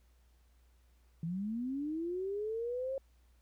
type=linear sweep; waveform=sine; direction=up; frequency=158.7 to 544 Hz; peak=-34 dBFS; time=1.23-2.98 s; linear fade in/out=2 ms; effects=added 60 Hz sine -63 dBFS peak until 3.41 s + pink hiss -75 dBFS RMS until 3.41 s